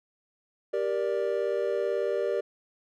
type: chord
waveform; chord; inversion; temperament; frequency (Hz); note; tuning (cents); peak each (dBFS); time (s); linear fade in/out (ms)
triangle; G minor; none; just; 392 / 470.4 / 588; G4 / Bb4 / D5; 0 / +16 / +2; -28; 0.73-2.41; 10
effects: none